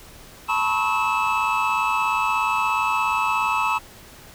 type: tone cluster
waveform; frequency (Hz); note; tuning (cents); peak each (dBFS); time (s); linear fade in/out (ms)
triangle; 878 / 975 / 1092 / 1290 / 2620; A5 / B5 / C#6 / E6 / E7; -4 / -23 / -26 / -38 / -11; -24; 0.48-3.79; 20
effects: pink hiss -45 dBFS RMS until 4.34 s